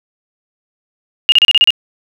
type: tone bursts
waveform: sine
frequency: 2845 Hz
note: F7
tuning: 31 cents sharp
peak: -4 dBFS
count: 7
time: 1.29-1.705 s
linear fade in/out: 0 ms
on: 31 ms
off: 33 ms
effects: none